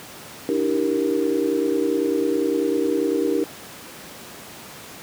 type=tone cluster; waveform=sine; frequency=293.2 / 323.2 / 391.3 / 468.5 Hz; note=D4 / E4 / G4 / A#4; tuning=-3 / -34 / -3 / +9 cents; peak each=-24 dBFS; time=0.49-3.44 s; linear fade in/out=0 ms; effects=pink hiss -39 dBFS RMS until 5.02 s + high-pass 150 Hz 12 dB/octave